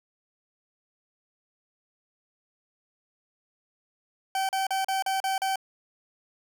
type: tone bursts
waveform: 40% pulse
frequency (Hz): 770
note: G5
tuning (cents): -31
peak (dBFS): -24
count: 7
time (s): 4.35-5.558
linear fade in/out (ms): 2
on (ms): 140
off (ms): 38
effects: none